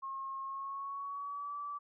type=tone with pitch glide; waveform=sine; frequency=1079 to 1156.4 Hz; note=C#6 to D6; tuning=-47 to -27 cents; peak=-38 dBFS; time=0.02-1.79 s; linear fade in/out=20 ms; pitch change=+120 cents; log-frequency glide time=0.43-1.56 s; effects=none